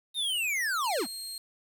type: linear sweep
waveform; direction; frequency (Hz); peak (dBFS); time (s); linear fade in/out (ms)
square; down; 3761 to 168.2; -28; 0.14-1.07; 50
type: tone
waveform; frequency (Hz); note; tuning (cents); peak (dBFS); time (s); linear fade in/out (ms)
25% pulse; 4218; C8; +13; -32; 0.84-1.38; 2
effects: 9-bit